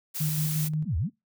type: noise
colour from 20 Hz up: blue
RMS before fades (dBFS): -33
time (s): 0.14-0.69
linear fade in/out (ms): 20
type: tone with tremolo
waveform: sine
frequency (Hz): 154.3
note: D#3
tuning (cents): -14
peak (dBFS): -24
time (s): 0.2-0.85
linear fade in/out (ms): 10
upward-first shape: square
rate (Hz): 5.6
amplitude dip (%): 30
type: exponential two-way sweep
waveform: sine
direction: down then up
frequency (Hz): 272.9 to 70.8 to 272.9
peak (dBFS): -24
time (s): 0.85-1.1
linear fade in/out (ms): 50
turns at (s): 0.97
effects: noise-tail reverb RT60 0.2 s tail -25 dB re dry